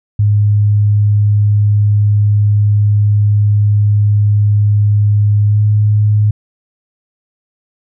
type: tone with pitch glide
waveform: sine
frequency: 103.83 to 105.28 Hz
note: G#2 to G#2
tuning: 0 to +24 cents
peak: -7 dBFS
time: 0.19-6.31 s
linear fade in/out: 5 ms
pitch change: +24 cents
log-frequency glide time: 5.47-5.59 s
effects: none